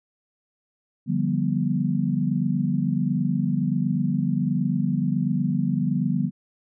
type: chord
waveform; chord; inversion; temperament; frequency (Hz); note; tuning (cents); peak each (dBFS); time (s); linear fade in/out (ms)
sine; G dominant seventh; second; equal with one note detuned; 146.83 / 174.61 / 196 / 243; D3 / F3 / G3 / B3; 0 / 0 / 0 / -28; -26; 1.06-6.31; 50
effects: none